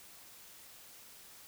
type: silence
effects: white hiss -55 dBFS RMS until 1.47 s